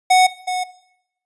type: tone pair in turn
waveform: square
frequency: 740 / 733.6 Hz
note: F#5 / F#5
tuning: 0 / -15 cents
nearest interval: unison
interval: 15 cents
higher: first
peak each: -10 / -20 dBFS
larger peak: first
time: 0.1-0.27 / 0.47-0.64 s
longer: neither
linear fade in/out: 10 ms
effects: noise-tail reverb RT60 0.8 s tail -18 dB re dry + resampled to 24000 Hz